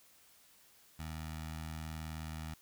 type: tone with notch filter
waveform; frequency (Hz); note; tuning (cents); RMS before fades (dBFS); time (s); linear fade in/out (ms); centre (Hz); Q
15% pulse; 79; D#2; +27; -43; 0.99-2.54; 5; 390; 0.63
effects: white hiss -64 dBFS RMS until 2.61 s